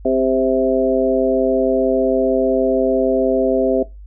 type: harmonic tone with a mistuned harmonic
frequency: 130.81 Hz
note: C3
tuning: in tune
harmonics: 2 / 3 / 4 / 5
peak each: -19 / -19 / -19 / -19 dBFS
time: 0.05-3.83 s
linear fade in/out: 5 ms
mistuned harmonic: 3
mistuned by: +19 cents
effects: noise-tail reverb RT60 0.2 s tail -18 dB re dry + added 50 Hz sine -34 dBFS peak until 4.06 s